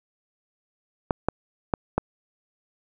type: clicks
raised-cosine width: 1 ms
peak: -7 dBFS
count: 4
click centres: 1.108 / 1.286 / 1.738 / 1.98 s
effects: none